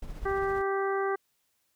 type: noise with tremolo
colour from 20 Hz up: brown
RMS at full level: -38 dBFS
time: 0.02-0.62 s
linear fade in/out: 5 ms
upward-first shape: triangle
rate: 15 Hz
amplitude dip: 50%
type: harmonic tone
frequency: 391.1 Hz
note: G4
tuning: 4 cents flat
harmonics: 1 / 2 / 3 / 4 / 5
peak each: -28 / -34 / -34 / -37 / -41 dBFS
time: 0.25-1.16 s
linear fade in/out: 10 ms
effects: white hiss -74 dBFS RMS until 1.75 s